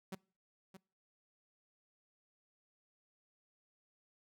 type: tone with echo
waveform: sawtooth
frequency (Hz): 190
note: F#3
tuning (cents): +46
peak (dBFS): -37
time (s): 0.12-0.15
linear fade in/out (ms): 5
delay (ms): 620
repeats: 1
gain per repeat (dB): -11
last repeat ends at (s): 0.77
effects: noise-tail reverb RT60 0.4 s tail -24 dB re dry